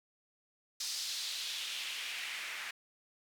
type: noise with band-pass filter sweep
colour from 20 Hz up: white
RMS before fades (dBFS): -40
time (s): 0.8-2.71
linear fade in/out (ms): 5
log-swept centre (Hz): 5000 to 1900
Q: 2.1
effects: none